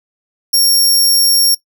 20% pulse tone, 5530 Hz, F8, 18 cents flat, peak -3 dBFS, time 0.53-1.55 s, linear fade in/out 10 ms, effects noise-tail reverb RT60 0.1 s tail -18 dB re dry

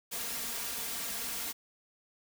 white noise with comb filter, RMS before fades -37 dBFS, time 0.11-1.53 s, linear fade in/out 20 ms, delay 4.3 ms, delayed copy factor +0.7, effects none

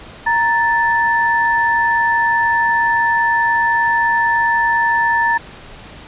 sine tone pair together, 932.3 / 1758.1 Hz, A#5 / A6, 0 / -2 cents, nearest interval major seventh, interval 1098 cents, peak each -15 dBFS, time 0.26-5.38 s, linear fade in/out 10 ms, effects pink hiss -37 dBFS RMS until 6.07 s + resampled to 8000 Hz

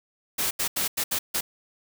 white noise bursts at uneven times, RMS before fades -26 dBFS, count 6, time 0.38-0.51 / 0.59-0.68 / 0.76-0.88 / 0.97-1.04 / 1.11-1.19 / 1.34-1.41 s, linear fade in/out 10 ms, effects none

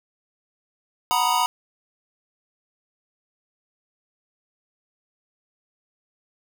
square chord, B major seventh, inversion second, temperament equal, 740 / 932.3 / 987.8 / 1244.5 Hz, F#5 / A#5 / B5 / D#6, 0 / 0 / 0 / 0 cents, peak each -28 / -24 / -23 / -28 dBFS, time 1.11-1.46 s, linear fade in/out 0 ms, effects none

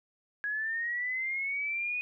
sine linear sweep, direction up, 1658 to 2490 Hz, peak -30 dBFS, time 0.44-2.01 s, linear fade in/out 0 ms, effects none

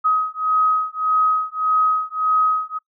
sine beating tone pair, 1263 / 1264.7 Hz, D#6 / D#6, +26 / +28 cents, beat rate 1.7 Hz, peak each -19 dBFS, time 0.04-2.79 s, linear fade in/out 20 ms, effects noise-tail reverb RT60 0.1 s tail -25 dB re dry

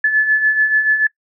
sine beating tone pair, 1724 / 1730.9 Hz, A6 / A6, -36 / -29 cents, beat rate 6.9 Hz, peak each -19 / -12 dBFS, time 0.04-1.07 s, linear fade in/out 5 ms, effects noise-tail reverb RT60 0.1 s tail -23 dB re dry

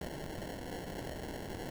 white noise with sample-and-hold, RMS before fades -42 dBFS, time 0.01-1.7 s, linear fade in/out 2 ms, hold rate 1225 Hz, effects none

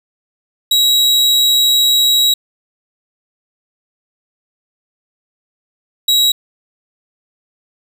40% pulse tone bursts at uneven times, 3858 Hz, B7, 41 cents flat, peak -8 dBFS, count 2, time 0.71-2.34 / 6.08-6.32 s, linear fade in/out 5 ms, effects none

